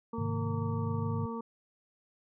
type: harmonic tone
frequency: 229.7 Hz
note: A#3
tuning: 25 cents flat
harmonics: 1 / 2 / 4 / 5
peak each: -37 / -40 / -43 / -44 dBFS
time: 0.13-1.41 s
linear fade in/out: 5 ms
type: chord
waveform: sine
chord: Ab major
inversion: none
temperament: equal with one note detuned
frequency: 103.53 / 130.81 / 155.56 Hz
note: Ab2 / C3 / Eb3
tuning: -5 / 0 / 0 cents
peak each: -33 / -38 / -37 dBFS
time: 0.18-1.26 s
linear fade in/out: 5 ms
effects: none